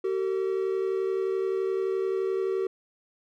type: tone pair together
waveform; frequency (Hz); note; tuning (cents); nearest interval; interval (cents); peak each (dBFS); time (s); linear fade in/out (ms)
triangle; 382.2 / 453.8; G4 / A#4; -44 / -47; minor third; 297; -24 / -29; 0.04-2.67; 5
effects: none